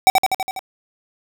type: tone with echo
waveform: square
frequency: 762 Hz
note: G5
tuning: 49 cents flat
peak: -8 dBFS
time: 0.07-0.1 s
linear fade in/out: 0 ms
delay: 82 ms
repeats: 6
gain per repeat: -3 dB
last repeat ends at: 0.592 s
effects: none